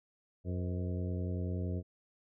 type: harmonic tone with a mistuned harmonic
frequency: 90.4 Hz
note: F#2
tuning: 40 cents flat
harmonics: 1 / 2 / 3 / 4 / 5 / 6 / 7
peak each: -34 / -40 / -44 / -46 / -48 / -50 / -51 dBFS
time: 0.44-1.83 s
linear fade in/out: 50 ms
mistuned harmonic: 6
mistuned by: -74 cents
effects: none